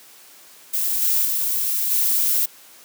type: noise with level steps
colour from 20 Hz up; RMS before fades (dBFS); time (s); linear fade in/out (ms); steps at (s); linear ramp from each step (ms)
violet; -22 / -19 / -22 / -19; 0.73-2.46; 10; 1.02 / 1.25 / 1.91; 2
effects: white hiss -47 dBFS RMS until 2.84 s + high-pass 200 Hz 12 dB/octave